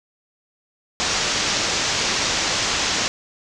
white low-pass noise, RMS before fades -22 dBFS, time 1-3.08 s, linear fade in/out 0 ms, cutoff 6800 Hz, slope 48 dB/octave, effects none

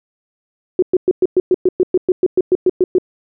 sine tone bursts, 366.5 Hz, F#4, 16 cents flat, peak -8 dBFS, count 16, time 0.79-2.984 s, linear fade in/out 2 ms, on 34 ms, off 110 ms, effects none

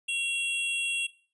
square tone pair together, 2742 / 3316 Hz, F7 / G#7, -32 / -3 cents, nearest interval minor third, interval 329 cents, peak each -29 / -35 dBFS, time 0.08-1.07 s, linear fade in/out 10 ms, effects noise-tail reverb RT60 0.4 s tail -18 dB re dry + resampled to 24000 Hz

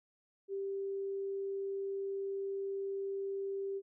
sine tone, 392.6 Hz, G4, 3 cents sharp, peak -35 dBFS, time 0.48-3.82 s, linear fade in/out 50 ms, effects none

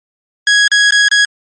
sawtooth tone with dropouts, 1661.2 Hz, G#6, in tune, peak -3 dBFS, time 0.47-1.25 s, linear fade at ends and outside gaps 2 ms, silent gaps 0.678-0.716 / 0.908-0.922 / 1.084-1.114 s, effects MP3 32 kbps

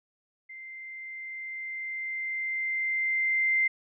sine tone with level ramp, 2086 Hz, C7, 6 cents flat, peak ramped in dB -41 to -21 dBFS, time 0.49-3.68 s, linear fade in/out 10 ms, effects none

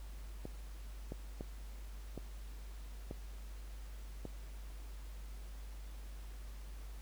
clicks, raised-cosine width 2 ms, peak -29 dBFS, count 6, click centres 0.454 / 1.121 / 1.409 / 2.177 / 3.111 / 4.253 s, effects added 50 Hz sine -45 dBFS peak until 7.01 s + pink hiss -60 dBFS RMS until 7.01 s

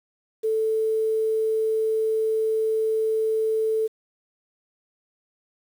sine tone with quantisation, 440 Hz, A4, in tune, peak -20 dBFS, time 0.43-3.88 s, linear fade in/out 20 ms, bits 8, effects none

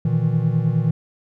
triangle tone cluster, 119.4 / 154.5 / 164.1 Hz, A#2 / D#3 / E3, +42 / -12 / -8 cents, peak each -19 dBFS, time 0.05-0.91 s, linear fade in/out 5 ms, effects none

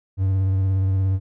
triangle tone with vibrato, 95.6 Hz, G2, 43 cents flat, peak -15 dBFS, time 0.17-1.2 s, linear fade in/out 50 ms, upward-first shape sine, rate 17 Hz, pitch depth 26 cents each way, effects none

